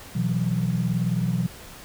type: chord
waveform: sine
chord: B suspended fourth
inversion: none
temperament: equal with one note detuned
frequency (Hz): 123.47 / 164.81 / 183.19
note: B2 / E3 / F#3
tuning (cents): 0 / 0 / -17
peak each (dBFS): -25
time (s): 0.15-1.47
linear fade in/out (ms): 10
effects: tanh soft clip ceiling -13 dBFS + pink hiss -43 dBFS RMS until 1.84 s